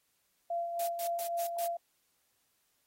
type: tone with tremolo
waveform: sine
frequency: 685 Hz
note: F5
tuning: 34 cents flat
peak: -30 dBFS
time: 0.5-1.77 s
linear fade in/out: 5 ms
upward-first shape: sine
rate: 3.7 Hz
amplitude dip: 45%
type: noise bursts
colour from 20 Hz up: blue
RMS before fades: -40 dBFS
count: 5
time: 0.79-1.67 s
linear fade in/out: 5 ms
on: 88 ms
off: 110 ms
effects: white hiss -75 dBFS RMS until 2.86 s + AAC 48 kbps